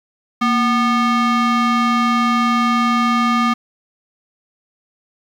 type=ring-modulated tone; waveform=square; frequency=491.5 Hz; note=B4; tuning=8 cents flat; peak=-11 dBFS; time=0.41-3.54 s; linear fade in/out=10 ms; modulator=725 Hz; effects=low-pass 4000 Hz 12 dB/octave + 8-bit